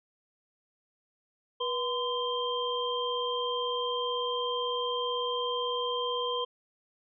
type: tone cluster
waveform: sine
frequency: 486 / 1024 / 3169 Hz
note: B4 / C6 / G7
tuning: -28 / -38 / +18 cents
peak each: -32 / -33 / -34 dBFS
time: 1.6-6.45 s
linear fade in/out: 10 ms
effects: none